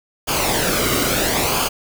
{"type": "noise with flanger", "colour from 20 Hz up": "pink", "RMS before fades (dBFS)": -19, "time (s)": [0.27, 1.69], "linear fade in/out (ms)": 20, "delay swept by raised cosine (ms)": [0.52, 1.18], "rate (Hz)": 0.75, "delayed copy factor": -0.6, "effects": []}